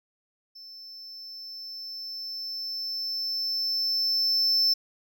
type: tone with level ramp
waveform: triangle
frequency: 5300 Hz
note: E8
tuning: 9 cents sharp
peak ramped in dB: -42 to -18 dBFS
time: 0.55-4.74 s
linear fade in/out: 10 ms
effects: none